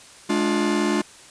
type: chord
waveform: 45% pulse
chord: D diminished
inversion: second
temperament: just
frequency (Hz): 211.4 / 293.7 / 352.4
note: Ab3 / D4 / F4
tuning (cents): +31 / 0 / +16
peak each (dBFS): -24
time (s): 0.29-1.02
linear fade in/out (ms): 10
effects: white hiss -46 dBFS RMS until 1.3 s + resampled to 22050 Hz